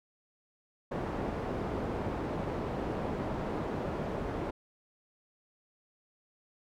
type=low-pass noise; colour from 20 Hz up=white; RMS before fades=-35 dBFS; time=0.91-4.51 s; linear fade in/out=10 ms; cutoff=580 Hz; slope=12 dB/octave; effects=none